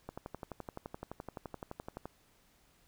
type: click train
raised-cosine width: 1 ms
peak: -27 dBFS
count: 24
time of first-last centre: 0.09-2.056 s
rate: 11.7 Hz
effects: pink hiss -68 dBFS RMS until 2.87 s